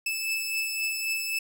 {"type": "beating tone pair", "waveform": "sawtooth", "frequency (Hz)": [2623, 2626.8], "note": ["E7", "E7"], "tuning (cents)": [-9, -7], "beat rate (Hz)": 3.8, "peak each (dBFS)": [-25, -32], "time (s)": [0.06, 1.39], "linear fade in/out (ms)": 5, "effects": []}